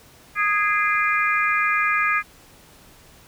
harmonic tone with a mistuned harmonic, 413.8 Hz, G#4, 6 cents flat, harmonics 3 / 4 / 5 / 6, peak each -22 / -23 / -24 / -25 dBFS, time 0.35-2.23 s, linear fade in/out 50 ms, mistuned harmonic 6, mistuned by -51 cents, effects pink hiss -50 dBFS RMS until 3.27 s

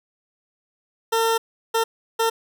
20% pulse tone bursts at uneven times, 453.5 Hz, A#4, 48 cents flat, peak -13 dBFS, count 3, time 1.12-1.38 / 1.74-1.84 / 2.19-2.3 s, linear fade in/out 10 ms, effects none

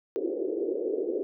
pink band-pass noise, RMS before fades -30 dBFS, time 0.16-1.23 s, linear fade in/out 0 ms, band 330 to 480 Hz, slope 48 dB/octave, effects none

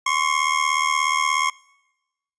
25% pulse ring-modulated tone, 1082 Hz, C#6, 42 cents flat, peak -12 dBFS, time 0.06-1.5 s, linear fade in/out 5 ms, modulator 38.4 Hz, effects noise-tail reverb RT60 1.0 s tail -25 dB re dry + resampled to 22050 Hz

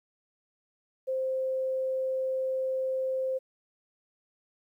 sine tone, 523.3 Hz, C5, in tune, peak -27 dBFS, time 1.07-3.39 s, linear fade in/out 20 ms, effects 11-bit

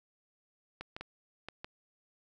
clicks, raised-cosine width 0.3 ms, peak -25 dBFS, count 5, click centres 0.81 / 0.965 / 1.01 / 1.486 / 1.645 s, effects none

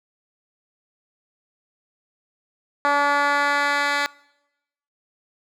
10% pulse tone with band-pass filter sweep, 286.9 Hz, D4, 40 cents flat, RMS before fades -20 dBFS, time 2.85-4.06 s, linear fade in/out 0 ms, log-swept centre 1100 to 2400 Hz, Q 1.1, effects noise-tail reverb RT60 0.9 s tail -23 dB re dry

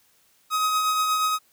45% pulse tone with tremolo, 1263 Hz, D#6, 26 cents sharp, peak -19 dBFS, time 0.5-1.39 s, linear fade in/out 50 ms, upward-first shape triangle, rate 8.4 Hz, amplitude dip 35%, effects white hiss -62 dBFS RMS until 1.52 s

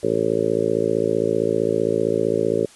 harmonic tone, 55.4 Hz, A1, 13 cents sharp, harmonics 2 / 3 / 4 / 5 / 6 / 7 / 8 / 9 / 10, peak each -33 / -31 / -30 / -31 / -27 / -23 / -22 / -28 / -27 dBFS, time 0.03-2.66 s, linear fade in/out 5 ms, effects white hiss -48 dBFS RMS until 2.75 s + resampled to 24000 Hz

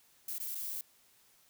violet noise with dropouts, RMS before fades -39 dBFS, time 0.28-0.81 s, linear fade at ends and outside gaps 2 ms, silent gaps 0.383-0.4 / 0.547-0.553 s, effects white hiss -66 dBFS RMS until 1.49 s

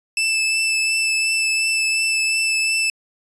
sawtooth tone with vibrato, 2637 Hz, E7, in tune, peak -14 dBFS, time 0.17-2.9 s, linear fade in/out 2 ms, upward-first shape triangle, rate 2.8 Hz, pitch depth 14 cents each way, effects resampled to 24000 Hz

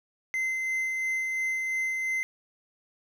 triangle tone with tremolo, 2066 Hz, C7, 22 cents flat, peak -24 dBFS, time 0.34-2.23 s, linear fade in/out 0 ms, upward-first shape sine, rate 2.9 Hz, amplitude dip 25%, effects 10-bit

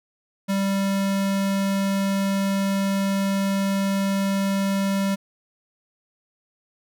square tone, 196 Hz, G3, in tune, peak -21 dBFS, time 0.48-5.16 s, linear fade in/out 20 ms, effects none

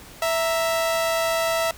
sawtooth tone pair together, 659.3 / 934 Hz, E5 / A#5, 0 / +3 cents, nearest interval tritone, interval 603 cents, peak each -17 / -27 dBFS, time 0.22-1.71 s, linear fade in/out 2 ms, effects pink hiss -44 dBFS RMS until 1.77 s

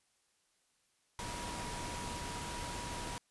sine tone in noise, 962 Hz, B5, 46 cents flat, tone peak -45 dBFS, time 1.19-3.18 s, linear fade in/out 0 ms, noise pink, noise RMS -42 dBFS, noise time 1.19-3.18 s, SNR -6 dB, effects white hiss -75 dBFS RMS until 3.3 s + resampled to 24000 Hz

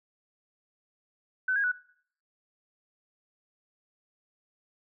sine tone with pitch steps, 1515 / 1635 / 1478 Hz, F#6 / G#6 / F#6, +40 / -28 / -2 cents, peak -24 dBFS, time 1.48-1.717 s, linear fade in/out 5 ms, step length 79 ms, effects noise-tail reverb RT60 0.6 s tail -21 dB re dry

